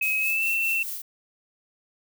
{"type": "tone with pitch glide", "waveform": "sine", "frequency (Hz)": [2553, 2688], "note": ["D#7", "E7"], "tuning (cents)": [44, 33], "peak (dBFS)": -22, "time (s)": [0.01, 0.83], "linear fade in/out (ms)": 5, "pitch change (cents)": 89, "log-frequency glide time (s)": [0.19, 0.47]}
{"type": "noise with tremolo", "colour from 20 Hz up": "violet", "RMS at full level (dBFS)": -32, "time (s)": [0.02, 1.02], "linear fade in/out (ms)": 5, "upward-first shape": "sine", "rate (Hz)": 4.8, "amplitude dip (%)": 45}
{"effects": []}